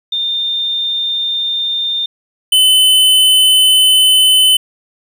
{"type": "tone pair in turn", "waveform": ["sine", "square"], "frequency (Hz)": [3616, 3032], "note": ["A7", "F#7"], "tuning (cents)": [47, 42], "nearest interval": "minor third", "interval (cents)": 305, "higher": "first", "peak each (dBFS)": [-14, -7], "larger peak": "second", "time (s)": [[0.12, 2.06], [2.52, 4.57]], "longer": "second", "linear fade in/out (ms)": 5, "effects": ["8-bit"]}